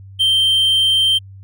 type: tone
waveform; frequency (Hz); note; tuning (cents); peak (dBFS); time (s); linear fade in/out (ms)
triangle; 3136; G7; 0; -10; 0.19-1.19; 20
effects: added 97 Hz sine -35 dBFS peak until 1.43 s